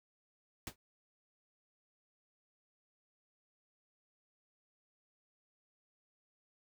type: noise with exponential decay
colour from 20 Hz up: pink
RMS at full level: -38 dBFS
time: 0.67-0.76 s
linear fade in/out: 1 ms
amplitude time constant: 18 ms
effects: none